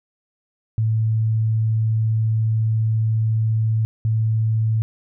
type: tone pair in turn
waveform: sine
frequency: 110.7 / 110.7 Hz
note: A2 / A2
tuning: +11 / +11 cents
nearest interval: unison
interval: 0 cents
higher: neither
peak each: -16 dBFS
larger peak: neither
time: 0.78-3.85 / 4.05-4.82 s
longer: first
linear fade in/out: 0 ms
effects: none